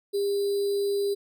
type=tone with sample-and-hold; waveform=sine; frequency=401.6 Hz; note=G4; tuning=42 cents sharp; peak=-23 dBFS; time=0.13-1.15 s; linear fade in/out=20 ms; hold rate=4410 Hz; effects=none